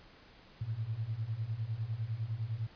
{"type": "beating tone pair", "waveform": "sine", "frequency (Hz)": [106, 115.9], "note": ["G#2", "A#2"], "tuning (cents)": [36, -10], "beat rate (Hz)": 9.9, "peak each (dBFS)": [-38, -36], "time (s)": [0.61, 2.67], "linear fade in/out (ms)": 5, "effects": ["pink hiss -58 dBFS RMS until 2.75 s", "resampled to 11025 Hz"]}